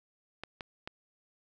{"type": "clicks", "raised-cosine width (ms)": 0.3, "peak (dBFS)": -23, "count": 3, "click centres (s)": [0.436, 0.608, 0.875], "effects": []}